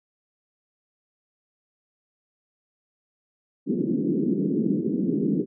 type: band-pass noise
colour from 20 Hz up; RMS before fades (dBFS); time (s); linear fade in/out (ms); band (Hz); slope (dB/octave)
pink; -24; 3.66-5.46; 50; 170 to 390; 48
effects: none